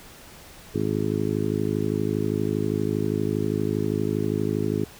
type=harmonic tone; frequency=52.5 Hz; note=G#1; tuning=19 cents sharp; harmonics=2 / 3 / 4 / 5 / 6 / 7 / 8; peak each=-30 / -30 / -30 / -30 / -30 / -30 / -30 dBFS; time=0.74-4.85 s; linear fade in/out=10 ms; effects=pink hiss -46 dBFS RMS until 4.99 s